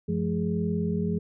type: tone cluster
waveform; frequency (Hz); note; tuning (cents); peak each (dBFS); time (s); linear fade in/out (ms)
sine; 94.2 / 172.7 / 213.9 / 415.1; F#2 / F3 / A3 / G#4; +32 / -19 / -49 / -1; -34 / -27 / -30 / -32; 0.08-1.19; 10
effects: none